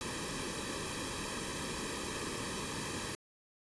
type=noise with comb filter; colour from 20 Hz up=pink; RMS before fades=-39 dBFS; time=0.01-3.15 s; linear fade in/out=0 ms; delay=1.4 ms; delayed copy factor=-0.75; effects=resampled to 24000 Hz